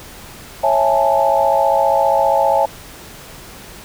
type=chord; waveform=sine; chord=A major seventh; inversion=first; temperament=just; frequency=550 / 660 / 825 / 880 Hz; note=C#5 / E5 / G#5 / A5; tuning=-14 / +2 / -12 / 0 cents; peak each=-17 dBFS; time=0.63-2.66 s; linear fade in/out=10 ms; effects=pink hiss -37 dBFS RMS until 3.84 s